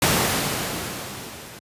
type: noise with level ramp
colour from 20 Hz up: pink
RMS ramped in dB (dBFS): -17 to -40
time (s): 0.02-1.59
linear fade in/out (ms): 2
effects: high-pass 100 Hz 12 dB/octave + resampled to 32000 Hz